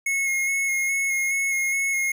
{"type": "tone with vibrato", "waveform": "square", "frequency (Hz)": 2170, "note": "C#7", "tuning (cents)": -37, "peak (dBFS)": -22, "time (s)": [0.06, 2.12], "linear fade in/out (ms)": 5, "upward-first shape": "square", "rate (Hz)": 2.4, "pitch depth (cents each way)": 15, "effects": []}